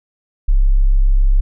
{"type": "tone", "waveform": "sine", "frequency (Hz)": 33.56, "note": "C1", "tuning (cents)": 45, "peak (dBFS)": -8, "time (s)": [0.48, 1.41], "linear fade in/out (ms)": 10, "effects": []}